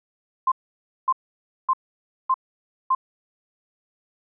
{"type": "tone bursts", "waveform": "sine", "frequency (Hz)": 1046.5, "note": "C6", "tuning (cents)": 0, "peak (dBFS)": -16, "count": 5, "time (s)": [0.47, 2.95], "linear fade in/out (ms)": 5, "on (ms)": 48, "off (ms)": 560, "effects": []}